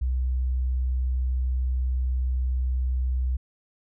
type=tone; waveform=sine; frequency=63.4 Hz; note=B1; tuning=46 cents sharp; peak=-22 dBFS; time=0.01-3.37 s; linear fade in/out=10 ms; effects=none